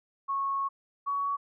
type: tone pair in turn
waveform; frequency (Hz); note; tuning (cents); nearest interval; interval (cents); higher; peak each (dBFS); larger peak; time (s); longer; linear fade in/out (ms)
sine; 1100 / 1124.4; C#6 / C#6; -14 / +24; unison; 38; second; -27; neither; 0.28-0.69 / 1.06-1.37; first; 20
effects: none